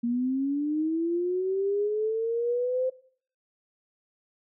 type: linear sweep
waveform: sine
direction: up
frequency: 233.1 to 520 Hz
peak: -24 dBFS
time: 0.03-2.9 s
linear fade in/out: 10 ms
effects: noise-tail reverb RT60 0.5 s tail -18 dB re dry